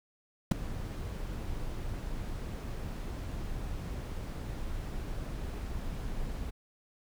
brown noise with ADSR envelope, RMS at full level -18 dBFS, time 0.51-6.51 s, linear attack 6 ms, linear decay 9 ms, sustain -19 dB, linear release 17 ms, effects none

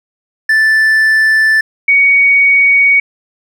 triangle / sine tone pair in turn, 1760 / 2241 Hz, A6 / C#7, 0 / +18 cents, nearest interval major third, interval 418 cents, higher second, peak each -5 dBFS, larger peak neither, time 0.49-1.61 / 1.88-3 s, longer neither, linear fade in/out 5 ms, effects none

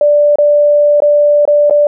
sine tone with dropouts, 587.3 Hz, D5, in tune, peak -5 dBFS, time 0.01-1.87 s, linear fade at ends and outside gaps 2 ms, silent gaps 0.357-0.385 / 1.003-1.021 / 1.453-1.476 / 1.698-1.708 s, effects none

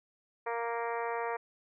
harmonic tone, 233.1 Hz, A#3, in tune, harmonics 2 / 3 / 4 / 5 / 6 / 7 / 8 / 9 / 10, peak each -36 / -39 / -37 / -42 / -46 / -48 / -44 / -50 / -49 dBFS, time 0.46-1.37 s, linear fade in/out 10 ms, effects none

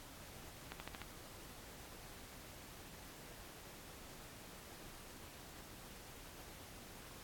accelerating click train, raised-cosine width 0.3 ms, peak -29 dBFS, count 5, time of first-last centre 0.72-1.017 s, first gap 80 ms, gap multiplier 0.95, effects pink hiss -55 dBFS RMS until 7.23 s + AAC 64 kbps

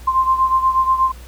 sine beating tone pair, 1046.5 / 1054.8 Hz, C6 / C6, 0 / +14 cents, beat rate 8.3 Hz, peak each -14 / -19 dBFS, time 0.07-1.12 s, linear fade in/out 10 ms, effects added 60 Hz sine -34 dBFS peak until 1.27 s + pink hiss -44 dBFS RMS until 1.27 s

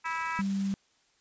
harmonic tone, 326.9 Hz, E4, 14 cents flat, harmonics 3 / 4 / 5 / 6 / 7 / 8, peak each -34 / -36 / -38 / -40 / -41 / -42 dBFS, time 0.04-0.42 s, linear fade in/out 20 ms
white noise with tremolo, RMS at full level -45 dBFS, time 0.05-0.74 s, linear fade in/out 5 ms, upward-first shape triangle, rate 20 Hz, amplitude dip 35%
sine tone, 196 Hz, G3, in tune, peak -27 dBFS, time 0.39-0.74 s, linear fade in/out 0 ms
effects white hiss -68 dBFS RMS until 1.2 s + resampled to 16000 Hz

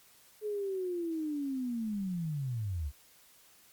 sine linear sweep, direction down, 429.8 to 64.9 Hz, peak -32 dBFS, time 0.41-2.92 s, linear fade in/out 50 ms, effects white hiss -61 dBFS RMS until 3.72 s + Opus 48 kbps

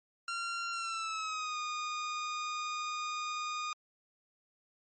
sawtooth tone with pitch glide, 1378 to 1227.7 Hz, F6 to D#6, -24 to -24 cents, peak -31 dBFS, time 0.28-3.73 s, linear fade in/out 2 ms, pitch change -200 cents, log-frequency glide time 0.72-1.58 s, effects MP3 32 kbps

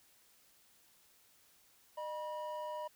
triangle tone pair together, 610 / 968.3 Hz, D#5 / B5, -34 / -34 cents, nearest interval minor sixth, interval 800 cents, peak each -40 / -40 dBFS, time 1.97-2.88 s, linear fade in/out 10 ms, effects white hiss -67 dBFS RMS until 2.95 s

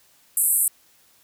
white band-pass noise, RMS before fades -20 dBFS, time 0.37-0.68 s, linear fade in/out 2 ms, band 8100 to 13000 Hz, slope 96 dB/octave, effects white hiss -58 dBFS RMS until 1.23 s

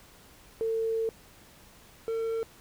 sine / triangle tone pair in turn, 450 / 452.5 Hz, A4 / A4, +39 / +48 cents, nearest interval unison, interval 9 cents, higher second, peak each -26 dBFS, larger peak neither, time 0.61-1.09 / 2.08-2.43 s, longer first, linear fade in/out 0 ms, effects pink hiss -55 dBFS RMS until 2.6 s

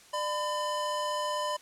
square tone pair together, 598 / 1008.5 Hz, D5 / B5, +31 / +36 cents, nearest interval major sixth, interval 905 cents, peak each -34 / -32 dBFS, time 0.13-1.57 s, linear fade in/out 10 ms, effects white hiss -55 dBFS RMS until 1.61 s + low-pass 9000 Hz 12 dB/octave

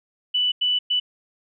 sine tone bursts at uneven times, 2974 Hz, F#7, 8 cents sharp, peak -18 dBFS, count 3, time 0.34-0.52 / 0.61-0.79 / 0.9-1 s, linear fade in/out 10 ms, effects none

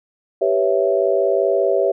sine chord, C# half-diminished seventh, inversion second, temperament equal, 392 / 493.9 / 554.4 / 659.3 Hz, G4 / B4 / C#5 / E5, 0 / 0 / 0 / 0 cents, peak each -19 / -22 / -19 / -20 dBFS, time 0.41-1.92 s, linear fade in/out 10 ms, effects none

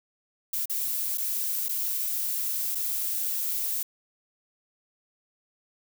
violet noise with dropouts, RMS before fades -29 dBFS, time 0.53-3.83 s, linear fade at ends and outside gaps 5 ms, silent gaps 0.657-0.696 / 1.175-1.18 / 1.685-1.692 / 2.749-2.753 s, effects none

